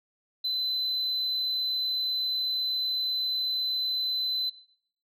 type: tone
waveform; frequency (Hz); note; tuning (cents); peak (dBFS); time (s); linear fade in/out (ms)
sine; 4033; B7; +36; -24; 0.44-4.5; 10
effects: noise-tail reverb RT60 0.7 s tail -22 dB re dry + tanh soft clip ceiling -24 dBFS